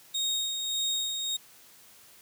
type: tone with tremolo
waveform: 30% pulse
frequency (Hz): 3729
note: A#7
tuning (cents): 0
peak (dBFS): -24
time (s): 0.14-1.37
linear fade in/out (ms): 10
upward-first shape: sine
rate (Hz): 1.7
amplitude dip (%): 40
effects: white hiss -55 dBFS RMS until 2.21 s + high-pass 60 Hz 12 dB/octave

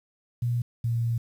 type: tone pair in turn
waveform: sine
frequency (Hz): 120 / 116.65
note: B2 / A#2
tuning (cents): -49 / +2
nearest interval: unison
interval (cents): 49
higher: first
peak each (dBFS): -23 / -23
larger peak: neither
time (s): 0.42-0.62 / 0.84-1.18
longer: second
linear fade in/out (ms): 5
effects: 9-bit

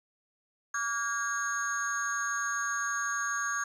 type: tone cluster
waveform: sine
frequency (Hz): 1148 / 1421 / 1628 / 6540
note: D6 / F6 / G#6 / G#8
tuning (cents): -40 / +30 / -35 / -28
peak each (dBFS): -33 / -36 / -32 / -35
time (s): 0.74-3.64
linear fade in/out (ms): 5
effects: tanh soft clip ceiling -23 dBFS + 10-bit

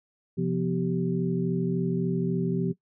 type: tone cluster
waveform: sine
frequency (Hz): 129.7 / 173.3 / 246.3 / 387.2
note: C3 / F3 / B3 / G4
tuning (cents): -15 / -13 / -5 / -21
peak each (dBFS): -32 / -26 / -32 / -31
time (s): 0.37-2.73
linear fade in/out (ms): 20
effects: noise-tail reverb RT60 0.1 s tail -18 dB re dry

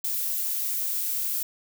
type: noise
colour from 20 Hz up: violet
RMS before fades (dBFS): -28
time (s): 0.04-1.43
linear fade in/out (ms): 5
effects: none

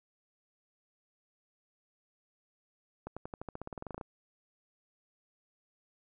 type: accelerating click train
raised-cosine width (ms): 1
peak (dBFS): -26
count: 17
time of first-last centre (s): 3.07-4.012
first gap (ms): 96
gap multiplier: 0.93
effects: none

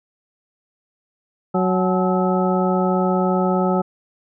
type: harmonic tone with a mistuned harmonic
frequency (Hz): 185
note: F#3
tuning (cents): 0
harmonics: 1 / 2 / 3 / 4 / 5 / 7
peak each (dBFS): -19 / -22 / -24 / -25 / -26 / -27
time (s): 1.54-3.82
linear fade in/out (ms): 10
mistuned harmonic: 5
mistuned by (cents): -120
effects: none

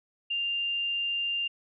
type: tone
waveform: sine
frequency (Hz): 2794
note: F7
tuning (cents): 0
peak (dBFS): -27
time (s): 0.3-1.48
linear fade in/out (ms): 10
effects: none

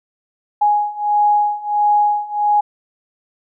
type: beating tone pair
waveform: sine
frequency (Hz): 830.6 / 832.1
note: G#5 / G#5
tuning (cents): 0 / +3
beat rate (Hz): 1.5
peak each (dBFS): -17 / -15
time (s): 0.61-2.61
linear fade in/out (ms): 10
effects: none

